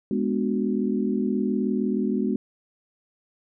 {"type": "chord", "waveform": "sine", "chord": "G# half-diminished seventh", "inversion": "none", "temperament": "equal", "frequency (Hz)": [207.7, 246.9, 293.7, 370], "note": ["G#3", "B3", "D4", "F#4"], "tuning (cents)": [0, 0, 0, 0], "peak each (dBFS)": [-25, -26, -31, -29], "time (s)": [0.11, 2.36], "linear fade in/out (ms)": 2, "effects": []}